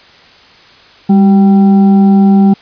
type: tone with frequency modulation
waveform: sine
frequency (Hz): 198.9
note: G3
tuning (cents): +25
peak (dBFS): -3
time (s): 1.09-2.54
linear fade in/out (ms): 10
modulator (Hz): 580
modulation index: 0.36
effects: white hiss -40 dBFS RMS until 2.61 s + resampled to 11025 Hz